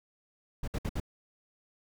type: noise bursts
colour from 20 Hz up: brown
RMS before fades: -32 dBFS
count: 4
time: 0.63-1.001 s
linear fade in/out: 5 ms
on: 47 ms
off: 61 ms
effects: none